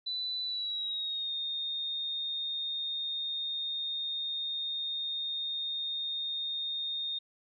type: tone with pitch glide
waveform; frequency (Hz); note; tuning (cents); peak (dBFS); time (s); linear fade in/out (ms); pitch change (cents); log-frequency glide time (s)
sine; 3986 to 3676; B7 to A#7; +15 to -25; -32; 0.06-7.19; 10; -140; 0.44-1.32
effects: none